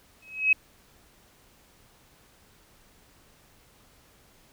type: tone with exponential growth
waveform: sine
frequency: 2556 Hz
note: D#7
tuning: 46 cents sharp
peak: -14 dBFS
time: 0.22-0.53 s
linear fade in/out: 5 ms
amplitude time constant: 66 ms
effects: pink hiss -59 dBFS RMS until 4.52 s